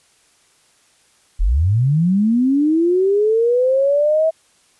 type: linear sweep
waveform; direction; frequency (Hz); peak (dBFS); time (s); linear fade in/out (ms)
sine; up; 33.9 to 650; -12; 1.39-4.31; 20
effects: white hiss -56 dBFS RMS until 4.79 s + resampled to 24000 Hz